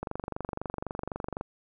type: click train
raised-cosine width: 1 ms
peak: -19 dBFS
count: 34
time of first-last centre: 0.03-1.411 s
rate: 23.9 Hz
effects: none